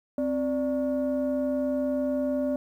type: tone pair together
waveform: sine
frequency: 261.6 / 587.3 Hz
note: C4 / D5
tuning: 0 / 0 cents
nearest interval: octave + major second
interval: 1400 cents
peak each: -25 / -26 dBFS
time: 0.18-2.56 s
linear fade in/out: 2 ms
effects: tanh soft clip ceiling -20 dBFS + 10-bit